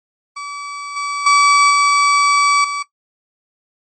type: tone with level steps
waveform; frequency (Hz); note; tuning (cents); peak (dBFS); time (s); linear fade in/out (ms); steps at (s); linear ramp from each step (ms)
35% pulse; 1147; D6; -41; -23 / -17 / -6 / -8 / -17; 0.36-2.83; 10; 0.96 / 1.26 / 1.7 / 2.64; 5
effects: noise-tail reverb RT60 0.1 s tail -17 dB re dry + MP3 32 kbps